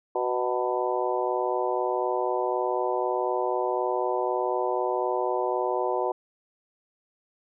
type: harmonic tone with a mistuned harmonic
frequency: 124 Hz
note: B2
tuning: 7 cents sharp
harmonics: 3 / 4 / 5 / 6 / 7 / 8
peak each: -29 / -30 / -31 / -32 / -32 / -33 dBFS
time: 0.15-6.12 s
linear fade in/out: 5 ms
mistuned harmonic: 7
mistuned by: +44 cents
effects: none

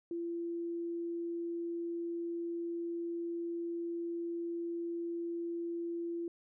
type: tone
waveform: sine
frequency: 340 Hz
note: F4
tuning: 46 cents flat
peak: -35 dBFS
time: 0.11-6.28 s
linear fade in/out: 2 ms
effects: none

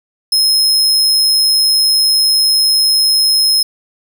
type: tone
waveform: 40% pulse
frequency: 5150 Hz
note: E8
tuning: 41 cents flat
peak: -8 dBFS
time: 0.32-3.63 s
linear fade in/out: 5 ms
effects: none

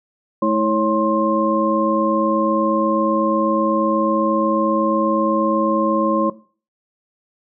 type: tone cluster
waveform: sine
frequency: 215.6 / 323.8 / 550 / 1058 Hz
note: A3 / E4 / C#5 / C6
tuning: -35 / -31 / -14 / +19 cents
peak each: -20 dBFS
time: 0.42-6.3 s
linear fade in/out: 5 ms
effects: noise-tail reverb RT60 0.4 s tail -18 dB re dry

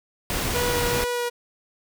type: noise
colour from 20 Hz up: pink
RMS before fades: -26 dBFS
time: 0.3-1.04 s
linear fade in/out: 0 ms
type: tone with vibrato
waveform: sawtooth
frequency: 484.1 Hz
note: B4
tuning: 35 cents flat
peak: -20 dBFS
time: 0.54-1.3 s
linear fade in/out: 20 ms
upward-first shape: sine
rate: 2.4 Hz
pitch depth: 11 cents each way
effects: none

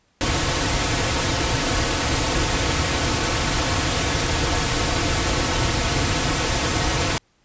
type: noise with comb filter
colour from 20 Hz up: pink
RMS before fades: -21 dBFS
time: 0.21-7.18 s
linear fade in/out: 0 ms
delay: 5 ms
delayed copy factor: -0.55
effects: pink hiss -63 dBFS RMS until 7.44 s + resampled to 16000 Hz

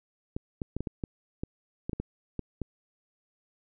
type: clicks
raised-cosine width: 3 ms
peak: -19 dBFS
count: 12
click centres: 0.365 / 0.618 / 0.766 / 0.806 / 0.872 / 1.038 / 1.435 / 1.895 / 1.932 / 2 / 2.393 / 2.617 s
effects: none

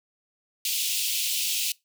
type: high-pass noise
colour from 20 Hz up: pink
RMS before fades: -27 dBFS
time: 0.65-1.72 s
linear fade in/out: 2 ms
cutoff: 2600 Hz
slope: 48 dB/octave
effects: noise-tail reverb RT60 0.2 s tail -23 dB re dry

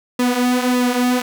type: tone with flanger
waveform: sawtooth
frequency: 248.3 Hz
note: B3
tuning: 9 cents sharp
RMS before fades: -17 dBFS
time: 0.19-1.22 s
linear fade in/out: 5 ms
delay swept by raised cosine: 1.3 to 6.1 ms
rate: 1.7 Hz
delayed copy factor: -0.6
effects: none

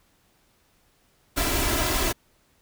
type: noise with comb filter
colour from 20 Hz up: pink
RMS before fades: -24 dBFS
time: 1.36-2.13 s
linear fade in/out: 20 ms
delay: 3 ms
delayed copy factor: +0.65
effects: pink hiss -64 dBFS RMS until 2.61 s

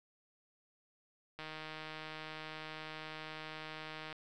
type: click train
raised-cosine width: 0.3 ms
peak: -29 dBFS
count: 428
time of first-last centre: 1.39-4.127 s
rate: 156 Hz
effects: none

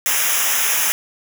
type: noise with comb filter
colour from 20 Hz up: white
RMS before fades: -18 dBFS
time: 0.06-0.92 s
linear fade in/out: 0 ms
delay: 0.23 ms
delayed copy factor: -1
effects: none

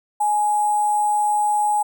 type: tone with sample-and-hold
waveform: sine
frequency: 837 Hz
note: G#5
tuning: 13 cents sharp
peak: -16 dBFS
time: 0.2-1.83 s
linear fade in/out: 10 ms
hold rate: 8820 Hz
effects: none

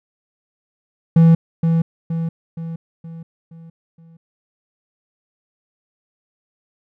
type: tone with echo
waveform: triangle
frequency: 164.81 Hz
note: E3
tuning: in tune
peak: -5 dBFS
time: 1.16-1.35 s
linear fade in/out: 5 ms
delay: 470 ms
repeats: 6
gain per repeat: -6 dB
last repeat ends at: 4.17 s
effects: none

